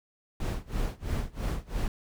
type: noise with tremolo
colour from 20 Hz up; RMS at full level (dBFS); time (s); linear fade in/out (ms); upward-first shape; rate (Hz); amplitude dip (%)
brown; -28; 0.4-1.88; 2; sine; 3; 95
effects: none